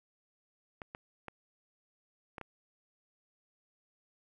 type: clicks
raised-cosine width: 0.5 ms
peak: -27 dBFS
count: 5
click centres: 0.818 / 0.949 / 1.283 / 2.382 / 2.413 s
effects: 11-bit